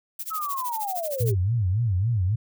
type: noise with tremolo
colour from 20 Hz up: violet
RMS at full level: -31 dBFS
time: 0.19-1.32 s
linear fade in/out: 5 ms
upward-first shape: sine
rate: 13 Hz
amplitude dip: 95%
type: linear sweep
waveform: sine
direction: down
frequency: 1313 to 370 Hz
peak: -27 dBFS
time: 0.3-1.35 s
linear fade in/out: 20 ms
type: tone with vibrato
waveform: sine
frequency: 103.83 Hz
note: G#2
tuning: in tune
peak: -20 dBFS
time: 1.2-2.36 s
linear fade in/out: 10 ms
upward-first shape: sine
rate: 3.6 Hz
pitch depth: 260 cents each way
effects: none